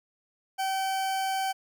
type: tone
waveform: 40% pulse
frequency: 769 Hz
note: G5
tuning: 33 cents flat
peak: -26 dBFS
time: 0.58-1.53 s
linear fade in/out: 20 ms
effects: none